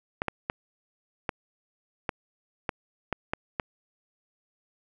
clicks, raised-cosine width 0.5 ms, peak -12 dBFS, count 9, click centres 0.219 / 0.283 / 0.499 / 1.292 / 2.092 / 2.692 / 3.127 / 3.335 / 3.598 s, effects none

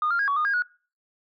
sine tone with pitch steps, 1224 / 1393 / 1636 / 1126 / 1225 / 1625 / 1457 Hz, D#6 / F6 / G#6 / C#6 / D#6 / G#6 / F#6, -29 / -5 / -26 / +27 / -27 / -38 / -27 cents, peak -20 dBFS, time 0.02-0.622 s, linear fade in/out 2 ms, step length 86 ms, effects noise-tail reverb RT60 0.4 s tail -24 dB re dry + tanh soft clip ceiling -17 dBFS

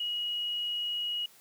sine tone, 2900 Hz, F#7, 35 cents flat, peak -30 dBFS, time 0-1.26 s, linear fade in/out 5 ms, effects white hiss -58 dBFS RMS until 1.4 s + high-pass 100 Hz 12 dB/octave

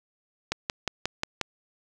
click train, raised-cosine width 0.2 ms, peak -9 dBFS, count 6, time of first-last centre 0.52-1.413 s, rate 5.6 Hz, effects none

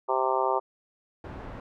harmonic tone, 130.81 Hz, C3, in tune, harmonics 3 / 4 / 5 / 6 / 7 / 8 / 9, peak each -30 / -31 / -31 / -31 / -28 / -33 / -32 dBFS, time 0.08-0.6 s, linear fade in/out 20 ms
pink low-pass noise, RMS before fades -40 dBFS, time 1.24-1.6 s, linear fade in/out 2 ms, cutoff 1300 Hz, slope 12 dB/octave
effects none

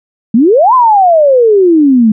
sine exponential two-way sweep, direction up then down, 209.4 to 1053 to 209.4 Hz, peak -3 dBFS, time 0.34-2.12 s, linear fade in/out 5 ms, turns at 0.74 s, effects none

